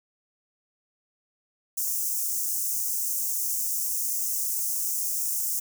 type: high-pass noise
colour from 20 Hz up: white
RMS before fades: -28 dBFS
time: 1.77-5.6 s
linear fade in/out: 10 ms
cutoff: 5800 Hz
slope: 48 dB/octave
effects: none